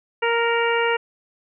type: harmonic tone with a mistuned harmonic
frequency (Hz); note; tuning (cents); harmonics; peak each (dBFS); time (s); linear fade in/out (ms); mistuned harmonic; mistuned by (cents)
466.3; A#4; +1; 1 / 2 / 3 / 4 / 5 / 6; -21 / -24 / -26 / -27 / -28 / -29; 0.22-0.97; 10; 5; -15
effects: none